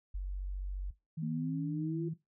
sine tone, 47.24 Hz, F#1, 37 cents sharp, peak -34 dBFS, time 0.14-0.91 s, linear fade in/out 10 ms
sine tone with vibrato, 159.2 Hz, D#3, 40 cents sharp, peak -35 dBFS, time 1.17-2.14 s, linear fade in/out 10 ms, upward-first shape sine, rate 3.4 Hz, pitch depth 9 cents each way
sine linear sweep, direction up, 224.3 to 345.7 Hz, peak -35 dBFS, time 1.22-2.09 s, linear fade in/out 10 ms
effects noise-tail reverb RT60 0.2 s tail -17 dB re dry

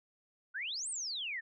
sine exponential two-way sweep, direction up then down, 1423 to 9060 to 1733 Hz, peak -36 dBFS, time 0.54-1.41 s, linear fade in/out 20 ms, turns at 0.89 s, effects none

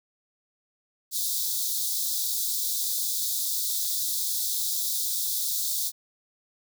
white high-pass noise, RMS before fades -28 dBFS, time 1.11-5.92 s, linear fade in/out 50 ms, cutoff 3500 Hz, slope 96 dB/octave, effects none

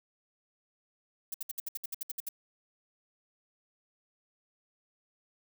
violet noise bursts, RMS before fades -36 dBFS, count 12, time 1.32-2.289 s, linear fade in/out 5 ms, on 23 ms, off 63 ms, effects none

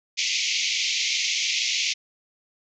pink band-pass noise, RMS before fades -25 dBFS, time 0.17-1.94 s, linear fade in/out 20 ms, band 2100 to 6800 Hz, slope 96 dB/octave, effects none

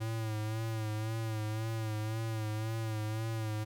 square tone with vibrato, 110 Hz, A2, in tune, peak -34 dBFS, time 0-3.65 s, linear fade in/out 20 ms, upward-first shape sine, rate 1.9 Hz, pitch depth 46 cents each way, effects none

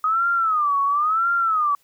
sine tone with vibrato, 1244.5 Hz, D#6, in tune, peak -17 dBFS, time 0.04-1.75 s, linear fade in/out 2 ms, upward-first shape sine, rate 0.97 Hz, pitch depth 190 cents each way, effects white hiss -62 dBFS RMS until 1.83 s

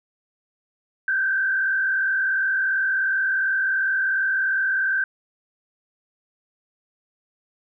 sine tone with frequency modulation, 1559 Hz, G6, 10 cents flat, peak -19 dBFS, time 1.08-5.04 s, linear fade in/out 2 ms, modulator 42.8 Hz, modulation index 1.1, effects none

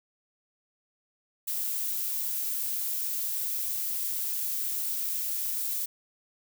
violet noise, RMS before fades -31 dBFS, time 1.47-5.86 s, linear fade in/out 10 ms, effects none

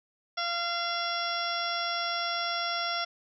harmonic tone with a mistuned harmonic, 688 Hz, F5, 26 cents flat, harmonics 1 / 2 / 3 / 4 / 5 / 6 / 7 / 8, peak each -35 / -33 / -38 / -43 / -36 / -46 / -41 / -36 dBFS, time 0.37-3.05 s, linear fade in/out 10 ms, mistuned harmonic 5, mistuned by -25 cents, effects none

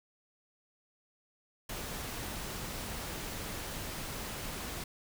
pink noise, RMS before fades -40 dBFS, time 1.69-4.84 s, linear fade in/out 5 ms, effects none

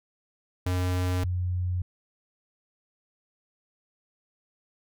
square / sine tone pair in turn, 90.7 / 89.97 Hz, F#2 / F#2, -34 / -48 cents, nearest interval unison, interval 14 cents, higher first, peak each -25 dBFS, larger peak neither, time 0.66-1.24 / 1.24-1.82 s, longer neither, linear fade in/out 5 ms, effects none

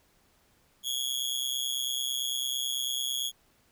sawtooth tone with amplitude modulation, 3322 Hz, G#7, in tune, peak -22 dBFS, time 0.83-3.32 s, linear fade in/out 50 ms, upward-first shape sine, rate 129 Hz, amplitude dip 95%, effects pink hiss -66 dBFS RMS until 3.71 s

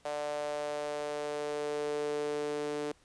sawtooth tone with high-pass filter sweep, 147.9 Hz, D3, 13 cents sharp, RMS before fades -35 dBFS, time 0.05-2.92 s, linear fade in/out 5 ms, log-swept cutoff 620 to 380 Hz, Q 4.8, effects pink hiss -65 dBFS RMS until 3.04 s + resampled to 22050 Hz

